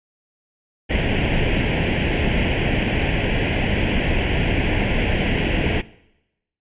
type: noise with comb filter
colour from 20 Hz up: pink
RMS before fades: -19 dBFS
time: 0.89-5.82 s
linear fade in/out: 20 ms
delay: 0.41 ms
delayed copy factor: +0.85
effects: noise-tail reverb RT60 0.9 s tail -20 dB re dry + resampled to 8000 Hz